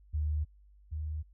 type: tone pair in turn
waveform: sine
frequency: 75.7 / 76.89 Hz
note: D#2 / D#2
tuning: -47 / -20 cents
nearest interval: unison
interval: 27 cents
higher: second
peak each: -28 / -33 dBFS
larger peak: first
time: 0.13-0.45 / 0.91-1.23 s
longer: neither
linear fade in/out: 20 ms
effects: added 50 Hz sine -56 dBFS peak until 1.33 s